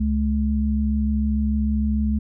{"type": "tone pair together", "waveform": "sine", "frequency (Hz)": [69, 213.7], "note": ["C#2", "G#3"], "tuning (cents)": [-7, 50], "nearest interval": "octave + minor sixth", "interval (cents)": 1957, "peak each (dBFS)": -21, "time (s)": [0, 2.19], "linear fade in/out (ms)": 10, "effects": []}